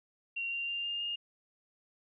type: tone with pitch steps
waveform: sine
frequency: 2754 / 2773 / 2792 / 2812 / 2831 Hz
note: F7 / F7 / F7 / F7 / F7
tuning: -25 / -13 / -1 / +11 / +23 cents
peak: -33 dBFS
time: 0.36-1.16 s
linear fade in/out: 10 ms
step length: 160 ms
effects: none